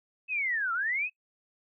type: linear two-way sweep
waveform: sine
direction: down then up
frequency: 2620 to 1318.5 to 2620 Hz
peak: -27 dBFS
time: 0.28-1.1 s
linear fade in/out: 50 ms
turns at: 0.73 s
effects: noise-tail reverb RT60 0.1 s tail -22 dB re dry